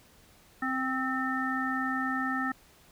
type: harmonic tone with a mistuned harmonic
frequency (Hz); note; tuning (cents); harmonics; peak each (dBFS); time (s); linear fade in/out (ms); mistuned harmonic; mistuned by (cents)
261.6; C4; 0; 1 / 3 / 5 / 7; -32 / -37 / -33 / -33; 0.62-2.52; 5; 7; -20
effects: pink hiss -59 dBFS RMS until 2.91 s